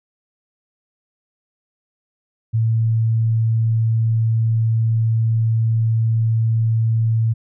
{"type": "tone", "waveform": "sine", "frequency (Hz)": 112.8, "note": "A2", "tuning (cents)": 44, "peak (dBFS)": -14, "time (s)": [2.53, 7.34], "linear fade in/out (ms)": 20, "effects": []}